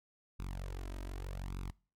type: tone with flanger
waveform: sawtooth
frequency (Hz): 46.25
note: F#1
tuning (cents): 0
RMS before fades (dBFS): -41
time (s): 0.39-1.71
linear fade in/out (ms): 10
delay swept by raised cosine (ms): 0.79 to 3.19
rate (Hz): 0.84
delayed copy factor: +1
effects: noise-tail reverb RT60 0.4 s tail -24 dB re dry + MP3 96 kbps